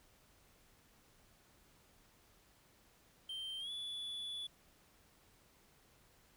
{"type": "tone with pitch glide", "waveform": "triangle", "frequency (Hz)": [3136, 3440], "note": ["G7", "A7"], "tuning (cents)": [0, -40], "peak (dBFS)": -40, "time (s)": [3.29, 4.47], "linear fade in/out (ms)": 5, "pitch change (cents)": 160, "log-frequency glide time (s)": [3.59, 3.71], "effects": ["pink hiss -68 dBFS RMS until 6.36 s"]}